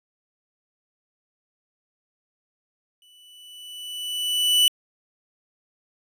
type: tone with exponential growth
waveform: 45% pulse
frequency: 2972 Hz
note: F#7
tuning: 7 cents sharp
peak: -13 dBFS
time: 3.02-4.68 s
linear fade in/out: 1 ms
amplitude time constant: 360 ms
effects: resampled to 32000 Hz